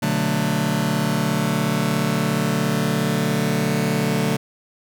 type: chord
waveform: sawtooth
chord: B minor seventh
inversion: none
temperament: just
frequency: 123.47 / 148.16 / 185.21 / 222.2 Hz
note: B2 / D3 / F#3 / A3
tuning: 0 / +16 / +2 / +17 cents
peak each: -24 / -19 / -20 / -19 dBFS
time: 0.02-4.37 s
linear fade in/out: 10 ms
effects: none